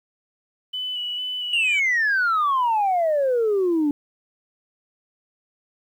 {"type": "tone with vibrato", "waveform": "sine", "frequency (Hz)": 2973, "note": "F#7", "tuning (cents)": 8, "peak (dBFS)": -25, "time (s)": [0.73, 1.8], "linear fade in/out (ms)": 10, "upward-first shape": "square", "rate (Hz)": 2.2, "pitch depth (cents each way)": 16}
{"type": "exponential sweep", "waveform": "sine", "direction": "down", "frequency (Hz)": [2881, 283.2], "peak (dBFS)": -16, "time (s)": [1.53, 3.91], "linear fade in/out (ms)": 2}
{"effects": ["tanh soft clip ceiling -15 dBFS", "9-bit"]}